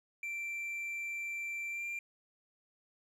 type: tone with pitch glide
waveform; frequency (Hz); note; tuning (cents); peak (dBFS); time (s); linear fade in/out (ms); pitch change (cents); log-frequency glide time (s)
triangle; 2349 to 2378; D7 to D7; 0 to +21; -35; 0.23-1.99; 2; +21; 1.7-1.85
effects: none